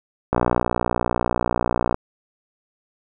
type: click train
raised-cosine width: 1 ms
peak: -4 dBFS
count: 98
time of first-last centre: 0.33-1.944 s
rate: 60.1 Hz
effects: none